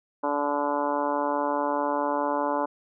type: harmonic tone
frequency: 144.8 Hz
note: D3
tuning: 24 cents flat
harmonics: 2 / 3 / 4 / 5 / 6 / 7 / 8 / 9 / 10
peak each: -31 / -35 / -29 / -37 / -29 / -30 / -39 / -41 / -41 dBFS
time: 0.23-2.66 s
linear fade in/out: 10 ms
effects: none